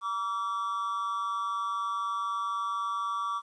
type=tone with amplitude modulation; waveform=triangle; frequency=1152 Hz; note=D6; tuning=34 cents flat; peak=-24 dBFS; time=0.01-3.42 s; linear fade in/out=50 ms; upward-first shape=sine; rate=204 Hz; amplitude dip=70%; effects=resampled to 22050 Hz + 11-bit